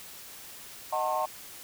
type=chord; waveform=sine; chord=D# diminished seventh; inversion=none; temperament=just; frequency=622.3 / 746.7 / 896 / 1075.3 Hz; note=D#5 / F#5 / A5 / C6; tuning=0 / +16 / +31 / +47 cents; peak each=-31 dBFS; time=0.92-1.26 s; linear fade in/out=10 ms; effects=tanh soft clip ceiling -19 dBFS + white hiss -46 dBFS RMS until 1.63 s